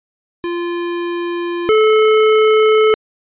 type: tone pair in turn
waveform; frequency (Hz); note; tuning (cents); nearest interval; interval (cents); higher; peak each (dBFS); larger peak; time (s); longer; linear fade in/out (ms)
square; 345.8 / 433.5; F4 / A4; -17 / -26; major third; 391; second; -19 / -9; second; 0.44-1.69 / 1.69-2.94; neither; 0
effects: resampled to 8000 Hz